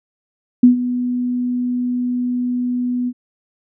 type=tone with ADSR envelope; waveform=sine; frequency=246.9 Hz; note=B3; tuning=in tune; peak=-3 dBFS; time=0.63-3.13 s; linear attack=6 ms; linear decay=120 ms; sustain=-14 dB; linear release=52 ms; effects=none